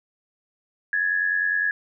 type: tone pair together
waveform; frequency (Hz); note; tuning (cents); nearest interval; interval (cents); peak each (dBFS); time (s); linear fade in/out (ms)
sine; 1670.2 / 1760; G#6 / A6; +9 / 0; minor second; 91; -21 / -27; 0.93-1.71; 2
effects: none